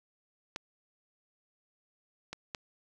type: clicks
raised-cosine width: 0.2 ms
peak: -19 / -22 / -19 dBFS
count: 3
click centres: 0.561 / 2.33 / 2.548 s
effects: none